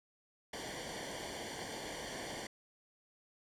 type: noise with comb filter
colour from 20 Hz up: pink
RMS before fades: -43 dBFS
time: 0.53-2.47 s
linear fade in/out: 5 ms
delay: 0.77 ms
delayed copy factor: -0.85
effects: low-pass 8000 Hz 12 dB/octave